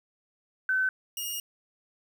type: tone pair in turn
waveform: sine / 10% pulse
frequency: 1524 / 2852 Hz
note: G6 / F7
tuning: -49 / +36 cents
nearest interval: major seventh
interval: 1085 cents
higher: second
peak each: -23 dBFS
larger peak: neither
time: 0.69-0.89 / 1.17-1.4 s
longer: second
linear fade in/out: 2 ms
effects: 10-bit